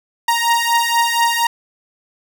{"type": "beating tone pair", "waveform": "sawtooth", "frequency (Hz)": [932.3, 936.5], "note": ["A#5", "A#5"], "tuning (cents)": [0, 8], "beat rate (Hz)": 4.2, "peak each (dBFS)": -13, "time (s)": [0.28, 1.47], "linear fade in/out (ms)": 5, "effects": []}